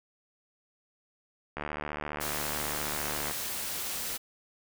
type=click train; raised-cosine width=0.5 ms; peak=-19 dBFS; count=131; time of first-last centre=1.57-3.31 s; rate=74.7 Hz
type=noise; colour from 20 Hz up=white; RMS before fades=-35 dBFS; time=2.2-4.18 s; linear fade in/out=20 ms
effects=none